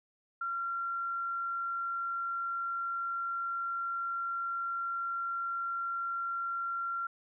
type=tone; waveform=sine; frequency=1373 Hz; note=F6; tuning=30 cents flat; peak=-32 dBFS; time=0.41-7.07 s; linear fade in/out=5 ms; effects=none